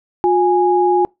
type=tone pair together; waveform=sine; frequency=358.2 / 828.2 Hz; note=F4 / G#5; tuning=+44 / -5 cents; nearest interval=octave + minor third; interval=1451 cents; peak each=-13 / -14 dBFS; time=0.24-1.05 s; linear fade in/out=0 ms; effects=noise-tail reverb RT60 0.2 s tail -25 dB re dry